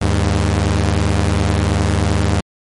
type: tone pair together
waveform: sawtooth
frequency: 78.1 / 100.9 Hz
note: D#2 / G#2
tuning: +7 / -49 cents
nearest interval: major third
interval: 444 cents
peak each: -12 dBFS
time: 0.01-2.41 s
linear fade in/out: 10 ms
effects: MP3 48 kbps